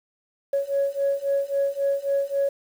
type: beating tone pair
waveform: sine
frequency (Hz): 554.4 / 558.1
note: C#5 / C#5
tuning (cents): 0 / +12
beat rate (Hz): 3.7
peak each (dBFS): -24 / -23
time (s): 0.53-2.49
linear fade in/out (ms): 5
effects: tanh soft clip ceiling -15 dBFS + 8-bit